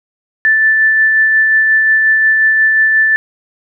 sine tone with tremolo, 1760 Hz, A6, in tune, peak -6 dBFS, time 0.45-3.16 s, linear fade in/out 0 ms, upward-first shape sine, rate 5.6 Hz, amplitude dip 25%, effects none

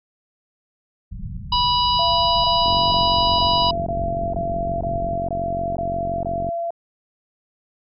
pink low-pass noise, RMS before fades -31 dBFS, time 1.11-5.16 s, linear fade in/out 20 ms, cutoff 210 Hz, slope 96 dB/octave
harmonic tone, 980 Hz, B5, 14 cents flat, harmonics 1 / 3 / 4 / 5, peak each -18 / -23 / -24 / -25 dBFS, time 1.52-3.71 s, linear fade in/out 5 ms
sine tone bursts, 679 Hz, F5, 49 cents flat, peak -22 dBFS, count 10, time 1.99-6.706 s, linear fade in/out 2 ms, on 450 ms, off 24 ms
click train, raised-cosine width 3 ms, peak -17 dBFS, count 176, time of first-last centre 2.66-6.489 s, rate 45.7 Hz
effects none

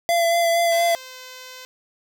square tone with vibrato, 679 Hz, F5, 49 cents flat, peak -17 dBFS, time 0.09-0.95 s, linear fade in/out 0 ms, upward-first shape sine, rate 4.3 Hz, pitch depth 18 cents each way
5% pulse tone with pitch glide, 522 to 511.3 Hz, C5 to C5, -4 to -40 cents, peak -26 dBFS, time 0.72-1.65 s, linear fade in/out 0 ms, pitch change -36 cents, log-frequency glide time 0.87-1.17 s
effects none

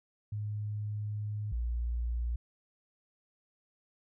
sine tone pair in turn, 105 / 58.93 Hz, G#2 / A#1, +19 / +19 cents, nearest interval minor seventh, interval 1000 cents, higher first, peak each -33 / -30 dBFS, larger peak second, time 0.32-1.52 / 1.52-2.36 s, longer first, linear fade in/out 5 ms, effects none

